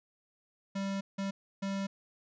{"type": "tone bursts at uneven times", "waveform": "square", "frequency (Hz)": 196, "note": "G3", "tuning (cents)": 0, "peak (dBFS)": -33, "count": 3, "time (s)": [[0.75, 1.01], [1.18, 1.31], [1.62, 1.87]], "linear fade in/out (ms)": 10, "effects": ["resampled to 16000 Hz"]}